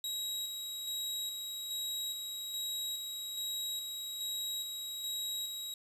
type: tone with tremolo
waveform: sawtooth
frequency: 3833 Hz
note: A#7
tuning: 47 cents sharp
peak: -32 dBFS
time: 0.04-5.74 s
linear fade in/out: 2 ms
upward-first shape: square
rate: 1.2 Hz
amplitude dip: 35%
effects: resampled to 32000 Hz + 10-bit